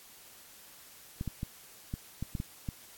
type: clicks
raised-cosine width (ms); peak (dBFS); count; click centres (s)
5; -22; 8; 1.211 / 1.277 / 1.431 / 1.939 / 2.226 / 2.352 / 2.401 / 2.688
effects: white hiss -54 dBFS RMS until 2.97 s + AAC 64 kbps